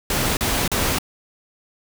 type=noise bursts; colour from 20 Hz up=pink; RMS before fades=-21 dBFS; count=3; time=0.1-0.986 s; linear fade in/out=2 ms; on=270 ms; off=38 ms; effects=none